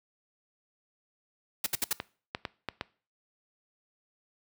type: noise bursts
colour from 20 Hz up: white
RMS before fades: -28 dBFS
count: 4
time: 1.64-1.931 s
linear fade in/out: 5 ms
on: 24 ms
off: 65 ms
type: clicks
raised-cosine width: 0.3 ms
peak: -16 dBFS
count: 5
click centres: 2.001 / 2.349 / 2.452 / 2.687 / 2.811 s
effects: noise-tail reverb RT60 0.4 s tail -21 dB re dry + high-pass 60 Hz 12 dB/octave